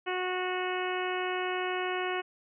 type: harmonic tone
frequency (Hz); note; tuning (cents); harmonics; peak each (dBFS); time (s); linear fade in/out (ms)
366.4; F#4; -17; 1 / 2 / 3 / 4 / 5 / 6 / 7 / 8; -33 / -36 / -38 / -39 / -40 / -41 / -41 / -42; 0.06-2.22; 20
effects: none